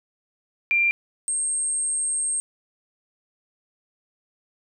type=tone pair in turn; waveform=sine; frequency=2378 / 8474 Hz; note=D7 / C9; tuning=+21 / +21 cents; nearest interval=octave + minor seventh; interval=2200 cents; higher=second; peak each=-17 / -22 dBFS; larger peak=first; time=0.71-0.91 / 1.28-2.4 s; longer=second; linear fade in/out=0 ms; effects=none